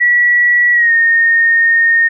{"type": "tone with pitch glide", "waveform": "sine", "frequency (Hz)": [1938, 1842], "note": ["B6", "A#6"], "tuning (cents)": [-33, -21], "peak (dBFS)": -7, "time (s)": [0, 2.09], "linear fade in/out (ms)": 20, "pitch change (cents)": -88, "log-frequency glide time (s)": [0.73, 0.92], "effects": []}